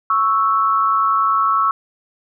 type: tone pair together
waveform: sine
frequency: 1107.7 / 1318.5 Hz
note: C#6 / E6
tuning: -2 / 0 cents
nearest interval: minor third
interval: 302 cents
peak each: -16 dBFS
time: 0.1-1.71 s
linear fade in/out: 2 ms
effects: none